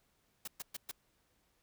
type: noise bursts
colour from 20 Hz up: white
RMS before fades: -42 dBFS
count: 4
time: 0.45-0.914 s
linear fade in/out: 5 ms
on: 26 ms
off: 120 ms
effects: pink hiss -75 dBFS RMS until 1.62 s